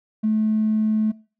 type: tone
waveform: triangle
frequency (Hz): 216.6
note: A3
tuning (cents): -27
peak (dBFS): -13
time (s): 0.23-1.12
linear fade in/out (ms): 20
effects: noise-tail reverb RT60 0.4 s tail -26 dB re dry + tanh soft clip ceiling -15 dBFS